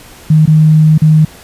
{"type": "tone with dropouts", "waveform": "sine", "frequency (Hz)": 155.56, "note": "D#3", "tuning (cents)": 0, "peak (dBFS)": -3, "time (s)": [0.3, 1.25], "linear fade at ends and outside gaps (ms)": 5, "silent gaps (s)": [[0.457, 0.475], [0.979, 1.018]], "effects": ["pink hiss -36 dBFS RMS until 1.43 s", "resampled to 32000 Hz"]}